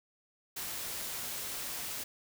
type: noise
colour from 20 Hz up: white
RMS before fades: -39 dBFS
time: 0.56-2.04 s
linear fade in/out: 10 ms
effects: none